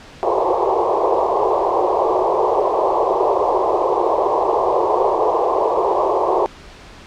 pink band-pass noise, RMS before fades -17 dBFS, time 0.23-6.46 s, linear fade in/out 0 ms, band 350 to 1100 Hz, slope 96 dB/octave, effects pink hiss -40 dBFS RMS until 7.06 s + low-pass 5000 Hz 12 dB/octave

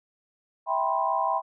sine chord, C major seventh, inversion first, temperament just, 654.1 / 784.9 / 981.1 / 1046.5 Hz, E5 / G5 / B5 / C6, -14 / +2 / -12 / 0 cents, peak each -30 / -28 / -27 / -29 dBFS, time 0.66-1.42 s, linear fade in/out 50 ms, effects none

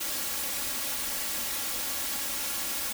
white noise with comb filter, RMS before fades -32 dBFS, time 0-2.93 s, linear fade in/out 10 ms, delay 3.6 ms, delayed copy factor +0.7, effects none

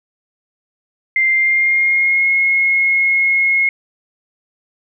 sine tone with pitch glide, 2093 to 2163 Hz, C7 to C#7, 0 to -43 cents, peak -11 dBFS, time 1.16-3.69 s, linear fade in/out 2 ms, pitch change +57 cents, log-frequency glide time 1.29-2.29 s, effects none

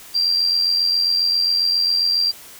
sine tone with amplitude modulation, 4731 Hz, D8, 12 cents sharp, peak -13 dBFS, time 0.14-2.32 s, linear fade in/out 20 ms, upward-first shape sine, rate 87.4 Hz, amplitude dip 50%, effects white hiss -41 dBFS RMS until 2.59 s

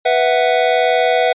square chord, B suspended fourth, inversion none, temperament equal, 493.9 / 659.3 / 740 Hz, B4 / E5 / F#5, 0 / 0 / 0 cents, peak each -17 dBFS, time 0.05-1.33 s, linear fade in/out 10 ms, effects resampled to 8000 Hz

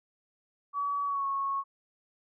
sine tone with pitch glide, 1138 to 1100.5 Hz, C#6 to C#6, +45 to -13 cents, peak -28 dBFS, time 0.73-1.64 s, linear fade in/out 50 ms, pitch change -58 cents, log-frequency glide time 1.05-1.26 s, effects none

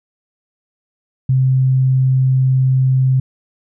sine tone, 130.81 Hz, C3, in tune, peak -10 dBFS, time 1.29-3.2 s, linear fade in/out 5 ms, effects none

